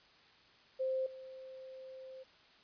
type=tone with level steps; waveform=sine; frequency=523.3 Hz; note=C5; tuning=in tune; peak=-32 / -47 dBFS; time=0.79-2.24 s; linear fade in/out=20 ms; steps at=1.06 s; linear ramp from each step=5 ms; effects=white hiss -63 dBFS RMS until 2.63 s + resampled to 11025 Hz